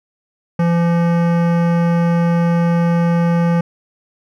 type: tone with hard clipping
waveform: sine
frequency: 170.3 Hz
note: F3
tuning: 43 cents flat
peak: -14 dBFS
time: 0.59-3.61 s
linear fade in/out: 5 ms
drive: 17 dB
effects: none